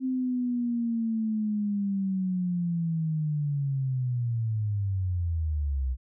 sine linear sweep, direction down, 261.7 to 61.74 Hz, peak -25 dBFS, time 0-5.97 s, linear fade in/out 50 ms, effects none

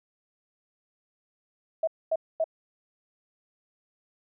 sine tone bursts, 645 Hz, E5, 38 cents flat, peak -22 dBFS, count 3, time 1.83-2.442 s, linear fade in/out 5 ms, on 44 ms, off 240 ms, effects none

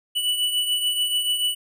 square beating tone pair, 2960 / 2966.9 Hz, F#7 / F#7, 0 / +4 cents, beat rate 6.9 Hz, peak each -22 / -30 dBFS, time 0.15-1.55 s, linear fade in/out 20 ms, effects none

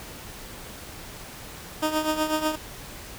15% pulse tone with tremolo, 310 Hz, D#4, 6 cents flat, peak -14 dBFS, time 1.82-2.56 s, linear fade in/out 10 ms, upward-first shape triangle, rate 8.1 Hz, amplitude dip 75%, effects pink hiss -41 dBFS RMS until 3.18 s

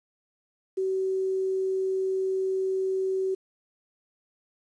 sine tone with quantisation, 380 Hz, F#4, 46 cents sharp, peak -24 dBFS, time 0.77-3.35 s, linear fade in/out 10 ms, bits 9, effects resampled to 22050 Hz

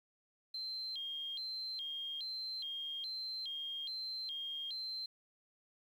sine tone with vibrato, 3642 Hz, A#7, 41 cents flat, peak -39 dBFS, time 0.54-5.06 s, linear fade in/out 5 ms, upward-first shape square, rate 1.2 Hz, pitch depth 210 cents each way, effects 11-bit

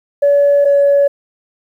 sine tone pair in turn, 570 / 565.4 Hz, C#5 / C#5, +48 / +34 cents, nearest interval unison, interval 14 cents, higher first, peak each -6 dBFS, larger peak neither, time 0.22-0.65 / 0.65-1.08 s, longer neither, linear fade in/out 10 ms, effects tanh soft clip ceiling -4 dBFS + 8-bit

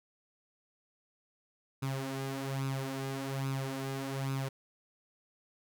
sawtooth tone with flanger, 135.1 Hz, C#3, 44 cents flat, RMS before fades -36 dBFS, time 1.82-4.49 s, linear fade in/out 10 ms, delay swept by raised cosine 0.78 to 4.98 ms, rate 1.2 Hz, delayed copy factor +0.65, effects none

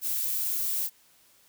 violet noise, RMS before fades -29 dBFS, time 0.01-0.9 s, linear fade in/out 50 ms, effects white hiss -61 dBFS RMS until 1.48 s

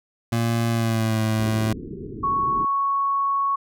25% pulse tone with pitch glide, 115.9 to 109.84 Hz, A#2 to A2, -10 to -3 cents, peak -16 dBFS, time 0.32-1.73 s, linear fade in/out 5 ms, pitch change -93 cents, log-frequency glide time 0.7-1.2 s
white low-pass noise, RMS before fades -34 dBFS, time 1.39-2.65 s, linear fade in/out 2 ms, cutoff 430 Hz, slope 96 dB/octave
sine tone, 1108.7 Hz, C#6, in tune, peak -19 dBFS, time 2.23-3.56 s, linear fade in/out 10 ms
effects none

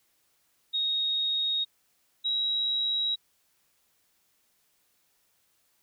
sine tone pair in turn, 3746 / 3854 Hz, A#7 / B7, +8 / -43 cents, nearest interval unison, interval 49 cents, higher second, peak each -25 dBFS, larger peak neither, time 0.73-1.65 / 2.24-3.16 s, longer neither, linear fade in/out 20 ms, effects white hiss -70 dBFS RMS until 5.82 s

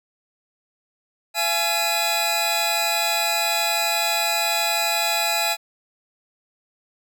sawtooth tone cluster, 678 / 847 / 2469 / 3964 Hz, E5 / G#5 / D#7 / B7, +49 / +34 / -14 / +6 cents, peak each -22 dBFS, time 1.34-5.57 s, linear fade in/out 50 ms, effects none

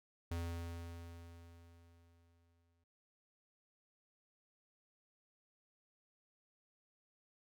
square tone with exponential decay, 84.7 Hz, E2, 48 cents sharp, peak -38 dBFS, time 0.31-2.84 s, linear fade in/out 5 ms, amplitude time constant 550 ms, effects none

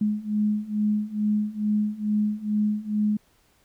sine beating tone pair, 209.3 / 211.6 Hz, G#3 / G#3, +14 / +33 cents, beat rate 2.3 Hz, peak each -26 / -24 dBFS, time 0.01-3.17 s, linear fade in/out 5 ms, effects pink hiss -63 dBFS RMS until 3.64 s

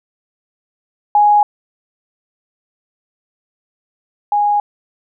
sine tone pair in turn, 830.6 / 825.8 Hz, G#5 / G#5, 0 / -10 cents, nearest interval unison, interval 10 cents, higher first, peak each -7 / -11 dBFS, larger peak first, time 1.15-1.43 / 4.32-4.6 s, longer neither, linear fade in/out 2 ms, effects none

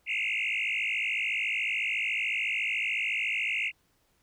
sine tone with frequency modulation, 2444 Hz, D#7, 32 cents flat, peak -26 dBFS, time 0.06-3.72 s, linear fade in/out 50 ms, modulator 53.9 Hz, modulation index 6.8, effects tanh soft clip ceiling -23 dBFS + pink hiss -70 dBFS RMS until 4.22 s

